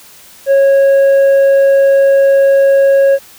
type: tone with tanh clipping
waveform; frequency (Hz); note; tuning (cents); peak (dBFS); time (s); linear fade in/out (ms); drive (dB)
sine; 549; C#5; -17; -6; 0.46-3.19; 50; 4
effects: white hiss -39 dBFS RMS until 3.38 s